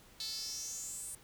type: tone with high-pass filter sweep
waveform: sawtooth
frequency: 440 Hz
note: A4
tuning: in tune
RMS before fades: -42 dBFS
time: 0.2-1.15 s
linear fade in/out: 2 ms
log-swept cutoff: 4200 to 9100 Hz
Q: 6.4
effects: pink hiss -60 dBFS RMS until 1.23 s